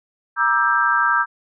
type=chord; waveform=sine; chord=E half-diminished seventh; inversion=second; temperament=just; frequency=949.3 / 1186.7 / 1318.5 / 1582.2 Hz; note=Bb5 / D6 / E6 / G6; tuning=+31 / +18 / 0 / +16 cents; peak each=-22 / -22 / -20 / -18 dBFS; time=0.36-1.26 s; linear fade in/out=50 ms; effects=none